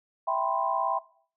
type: chord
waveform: sine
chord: C major seventh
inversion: first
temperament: equal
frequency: 659.3 / 784 / 987.8 / 1046.5 Hz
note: E5 / G5 / B5 / C6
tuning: 0 / 0 / 0 / 0 cents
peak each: -30 dBFS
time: 0.27-0.99 s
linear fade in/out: 10 ms
effects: noise-tail reverb RT60 0.5 s tail -19 dB re dry